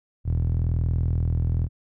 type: tone with band-pass filter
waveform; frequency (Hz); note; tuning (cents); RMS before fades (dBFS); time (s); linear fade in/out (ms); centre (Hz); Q
sawtooth; 41; E1; -9; -23; 0.24-1.69; 50; 100; 3.5
effects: none